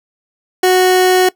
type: tone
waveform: 30% pulse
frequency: 368.5 Hz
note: F#4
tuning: 7 cents flat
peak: -5 dBFS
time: 0.63-1.29 s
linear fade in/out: 5 ms
effects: noise-tail reverb RT60 0.1 s tail -19 dB re dry